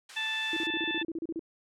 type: high-pass noise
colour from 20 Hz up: pink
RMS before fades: -47 dBFS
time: 0.09-0.67 s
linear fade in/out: 5 ms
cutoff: 1500 Hz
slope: 12 dB/octave
type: harmonic tone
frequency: 880 Hz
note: A5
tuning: in tune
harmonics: 1 / 2 / 3 / 4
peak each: -42 / -34 / -35 / -34 dBFS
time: 0.16-1.03 s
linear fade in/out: 10 ms
type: tone bursts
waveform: sine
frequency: 328.6 Hz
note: E4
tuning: 5 cents flat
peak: -31 dBFS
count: 13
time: 0.53-1.394 s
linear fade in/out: 2 ms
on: 36 ms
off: 33 ms
effects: low-pass 8000 Hz 12 dB/octave